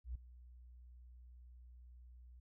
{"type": "tone with ADSR envelope", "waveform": "sine", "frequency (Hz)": 61, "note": "B1", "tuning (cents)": -21, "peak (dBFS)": -38, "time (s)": [0.04, 2.4], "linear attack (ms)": 110, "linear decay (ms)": 8, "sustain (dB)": -17, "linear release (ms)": 7, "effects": []}